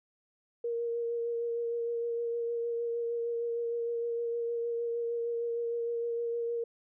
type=tone with vibrato; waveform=sine; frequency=468.4 Hz; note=A#4; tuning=8 cents sharp; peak=-30 dBFS; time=0.64-6.64 s; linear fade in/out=5 ms; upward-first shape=sine; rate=6.5 Hz; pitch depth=15 cents each way; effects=none